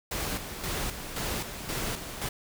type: noise with tremolo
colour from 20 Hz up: pink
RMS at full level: -32 dBFS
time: 0.11-2.29 s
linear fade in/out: 5 ms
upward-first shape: square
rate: 1.9 Hz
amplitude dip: 55%
effects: none